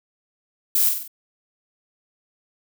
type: noise with echo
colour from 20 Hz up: violet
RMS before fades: -19 dBFS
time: 0.75-0.89 s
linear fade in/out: 2 ms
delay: 47 ms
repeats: 4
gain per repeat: -5 dB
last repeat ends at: 1.078 s
effects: none